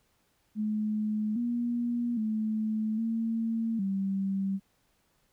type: tone with pitch steps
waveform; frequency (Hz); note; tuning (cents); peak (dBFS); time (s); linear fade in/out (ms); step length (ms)
sine; 213.5 / 238.9 / 217.1 / 226.6 / 194.4; G#3 / A#3 / A3 / A#3 / G3; +48 / +43 / -23 / -49 / -14; -27; 0.55-4.6; 50; 810
effects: pink hiss -71 dBFS RMS until 5.32 s